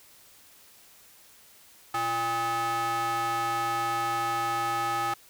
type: ring-modulated tone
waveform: square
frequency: 231.9 Hz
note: A#3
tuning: 9 cents flat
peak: -24 dBFS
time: 1.94-5.14 s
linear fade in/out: 5 ms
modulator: 1040 Hz
effects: white hiss -55 dBFS RMS until 5.29 s